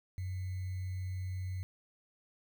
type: tone with sample-and-hold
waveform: sine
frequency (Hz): 92.6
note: F#2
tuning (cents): +2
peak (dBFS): -35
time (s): 0.18-1.63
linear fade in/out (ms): 0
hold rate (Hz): 2100
effects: none